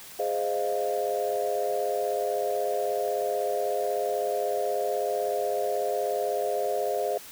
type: chord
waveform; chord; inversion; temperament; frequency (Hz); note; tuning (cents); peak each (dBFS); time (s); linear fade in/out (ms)
sine; F minor seventh; first; equal; 415.3 / 523.3 / 622.3 / 698.5; Ab4 / C5 / Eb5 / F5; 0 / 0 / 0 / 0; -30; 0.19-7.18; 5
effects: tanh soft clip ceiling -16 dBFS + white hiss -45 dBFS RMS until 7.31 s